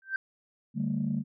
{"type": "tone with exponential growth", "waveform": "sine", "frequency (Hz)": 1561, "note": "G6", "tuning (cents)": -8, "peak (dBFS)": -23, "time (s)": [0.02, 0.16], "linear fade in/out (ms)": 2, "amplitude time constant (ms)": 30}
{"type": "chord", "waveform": "sine", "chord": "D suspended fourth", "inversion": "none", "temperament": "equal with one note detuned", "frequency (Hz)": [146.83, 196, 225.7], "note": ["D3", "G3", "A3"], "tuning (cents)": [0, 0, 44], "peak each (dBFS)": [-32, -31, -30], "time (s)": [0.74, 1.24], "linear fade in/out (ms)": 50}
{"effects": ["tanh soft clip ceiling -19 dBFS"]}